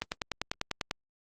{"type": "click train", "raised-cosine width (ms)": 0.2, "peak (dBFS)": -13, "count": 10, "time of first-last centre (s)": [0.02, 0.911], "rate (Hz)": 10.1, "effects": ["Opus 32 kbps"]}